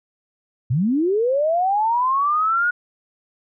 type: linear sweep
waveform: sine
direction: up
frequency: 109.4 to 1462 Hz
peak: -16 dBFS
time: 0.7-2.71 s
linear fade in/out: 10 ms
effects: none